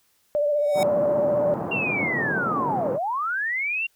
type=tone with vibrato; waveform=sine; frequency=587.3 Hz; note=D5; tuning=in tune; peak=-19 dBFS; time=0.35-1.54 s; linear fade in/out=0 ms; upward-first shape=triangle; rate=15 Hz; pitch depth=47 cents each way
type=tone with exponential growth; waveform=square; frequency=750 Hz; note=F#5; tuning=23 cents sharp; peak=-20 dBFS; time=0.56-0.83 s; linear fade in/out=1 ms; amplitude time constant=57 ms
type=band-pass noise; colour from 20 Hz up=pink; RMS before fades=-29 dBFS; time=0.74-2.99 s; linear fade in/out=50 ms; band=140 to 1000 Hz; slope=24 dB/octave
type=linear two-way sweep; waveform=sine; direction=down then up; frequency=2794 to 480 to 2794 Hz; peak=-23 dBFS; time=1.71-3.87 s; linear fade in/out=10 ms; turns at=2.92 s
effects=white hiss -65 dBFS RMS until 3.95 s